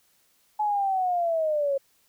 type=linear sweep; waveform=sine; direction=down; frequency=855 to 542 Hz; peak=-22 dBFS; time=0.59-1.78 s; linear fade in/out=10 ms; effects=white hiss -65 dBFS RMS until 2.08 s